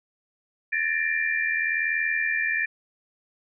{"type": "tone cluster", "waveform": "sine", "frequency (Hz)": [1742, 1823, 2371], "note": ["A6", "A#6", "D7"], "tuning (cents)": [-18, -39, 16], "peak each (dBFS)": -27, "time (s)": [0.72, 2.66], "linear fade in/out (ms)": 10, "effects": []}